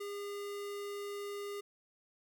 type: tone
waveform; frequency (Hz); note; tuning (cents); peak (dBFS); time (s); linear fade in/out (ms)
square; 405.9; G#4; -40; -40; 0-1.61; 10
effects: none